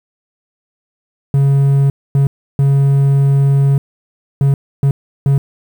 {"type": "tone bursts at uneven times", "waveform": "triangle", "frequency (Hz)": 138.59, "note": "C#3", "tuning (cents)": 0, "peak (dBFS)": -6, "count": 6, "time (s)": [[1.34, 1.9], [2.15, 2.27], [2.59, 3.78], [4.41, 4.54], [4.83, 4.91], [5.26, 5.38]], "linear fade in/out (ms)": 2, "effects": ["7-bit"]}